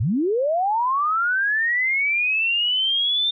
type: linear sweep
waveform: sine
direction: up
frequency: 86.6 to 3605 Hz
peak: -18 dBFS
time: 0-3.31 s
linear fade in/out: 10 ms
effects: none